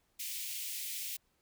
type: high-pass noise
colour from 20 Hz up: white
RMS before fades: -40 dBFS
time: 0.19-1.17 s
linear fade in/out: 10 ms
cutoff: 2100 Hz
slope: 48 dB/octave
effects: pink hiss -75 dBFS RMS until 1.41 s